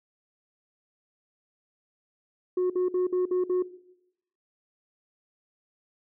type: tone bursts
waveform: sine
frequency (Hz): 364.5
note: F#4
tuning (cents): -26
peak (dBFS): -20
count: 6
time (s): 2.57-3.625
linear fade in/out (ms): 5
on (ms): 130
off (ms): 55
effects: noise-tail reverb RT60 0.8 s tail -17 dB re dry + tanh soft clip ceiling -21 dBFS